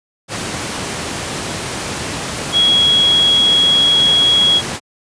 sine tone in noise, 3320 Hz, G#7, 1 cent flat, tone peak -9 dBFS, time 2.52-4.62 s, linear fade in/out 50 ms, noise pink, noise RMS -22 dBFS, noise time 0.28-4.8 s, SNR +10 dB, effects high-pass 100 Hz 12 dB/octave + resampled to 22050 Hz

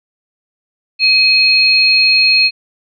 sine tone pair together, 2523 / 4267 Hz, D#7 / C8, +23 / +33 cents, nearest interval major sixth, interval 910 cents, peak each -10 dBFS, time 0.99-2.51 s, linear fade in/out 50 ms, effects none

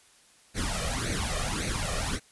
pink noise with flanger, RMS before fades -30 dBFS, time 0.54-2.2 s, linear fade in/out 50 ms, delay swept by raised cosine 0.47 to 1.67 ms, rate 1.8 Hz, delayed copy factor +0.75, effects white hiss -59 dBFS RMS until 2.31 s + resampled to 24000 Hz

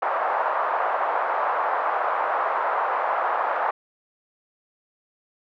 white band-pass noise, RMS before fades -24 dBFS, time 0.02-3.71 s, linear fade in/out 5 ms, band 610 to 1200 Hz, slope 24 dB/octave, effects none

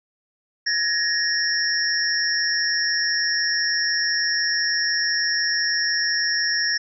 sine tone cluster, 1690 / 1856 / 5320 / 5580 Hz, G#6 / A#6 / E8 / F8, +30 / -8 / +15 / -2 cents, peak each -25 dBFS, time 0.66-6.78 s, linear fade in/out 10 ms, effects none

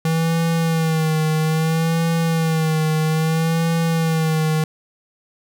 square tone with vibrato, 161 Hz, E3, 41 cents flat, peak -17 dBFS, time 0.05-4.64 s, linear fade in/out 2 ms, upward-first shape sine, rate 0.61 Hz, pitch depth 49 cents each way, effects 9-bit

